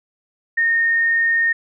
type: tone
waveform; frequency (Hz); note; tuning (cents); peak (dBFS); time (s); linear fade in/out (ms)
sine; 1839; A#6; -24; -14; 0.57-1.53; 10
effects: none